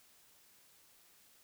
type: silence
effects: white hiss -65 dBFS RMS until 1.43 s